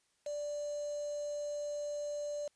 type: tone with quantisation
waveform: sine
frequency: 587.3 Hz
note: D5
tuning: in tune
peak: -36 dBFS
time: 0.26-2.48 s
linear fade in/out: 5 ms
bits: 8
effects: white hiss -75 dBFS RMS until 2.55 s + resampled to 22050 Hz